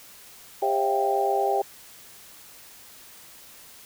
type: tone cluster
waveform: sine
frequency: 399.3 / 540 / 653 / 702 / 788 Hz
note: G4 / C#5 / E5 / F5 / G5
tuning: +32 / -45 / -17 / +9 / +9 cents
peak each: -26 / -30 / -29 / -33 / -24 dBFS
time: 0.62-1.62 s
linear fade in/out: 5 ms
effects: white hiss -48 dBFS RMS until 3.85 s